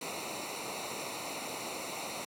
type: noise with comb filter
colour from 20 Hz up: pink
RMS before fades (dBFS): -39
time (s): 0.01-2.25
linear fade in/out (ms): 5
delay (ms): 0.61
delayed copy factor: -0.8
effects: high-pass 150 Hz 12 dB/octave + low-pass 12000 Hz 12 dB/octave